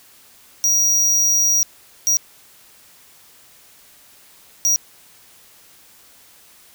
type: tone bursts at uneven times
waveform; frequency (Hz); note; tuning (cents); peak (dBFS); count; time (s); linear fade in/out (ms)
square; 5750; F8; +50; -14; 3; 0.64-1.63 / 2.07-2.17 / 4.65-4.76; 0
effects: white hiss -49 dBFS RMS until 6.74 s